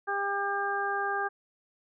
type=harmonic tone; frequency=400.1 Hz; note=G4; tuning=35 cents sharp; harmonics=1 / 2 / 3 / 4; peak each=-35 / -32 / -34 / -32 dBFS; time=0.07-1.29 s; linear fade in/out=20 ms; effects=none